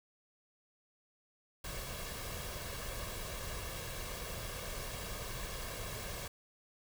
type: noise with comb filter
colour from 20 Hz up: pink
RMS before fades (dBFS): -42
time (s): 1.64-6.28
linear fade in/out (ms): 5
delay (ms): 1.8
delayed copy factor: +0.6
effects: none